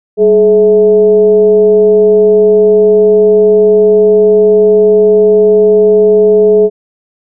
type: tone with frequency modulation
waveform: sine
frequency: 423.6 Hz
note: G#4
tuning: 34 cents sharp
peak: -3 dBFS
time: 0.17-6.7 s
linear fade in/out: 50 ms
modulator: 228 Hz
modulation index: 0.43
effects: none